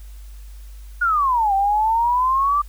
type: exponential two-way sweep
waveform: sine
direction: down then up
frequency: 1464 to 774 to 1185 Hz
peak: -15 dBFS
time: 1.01-2.62 s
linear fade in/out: 10 ms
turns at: 1.54 s
effects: added 50 Hz sine -35 dBFS peak until 2.68 s + white hiss -53 dBFS RMS until 2.68 s